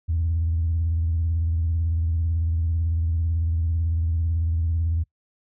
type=tone with vibrato; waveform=sine; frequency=82.41 Hz; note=E2; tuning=in tune; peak=-19 dBFS; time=0.08-5.04 s; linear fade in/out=20 ms; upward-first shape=triangle; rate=18 Hz; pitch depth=100 cents each way; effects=noise-tail reverb RT60 0.1 s tail -23 dB re dry + tanh soft clip ceiling -16 dBFS